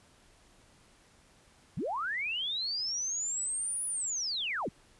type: linear two-way sweep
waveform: sine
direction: up then down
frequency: 107.9 to 9956 to 107.9 Hz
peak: -31 dBFS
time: 1.77-4.69 s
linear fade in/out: 5 ms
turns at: 3.86 s
effects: pink hiss -62 dBFS RMS until 4.99 s + resampled to 24000 Hz